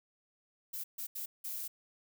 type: noise bursts at uneven times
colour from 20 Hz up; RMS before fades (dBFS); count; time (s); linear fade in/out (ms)
violet; -40; 4; 0.73-0.84 / 0.98-1.07 / 1.15-1.26 / 1.44-1.68; 10
effects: none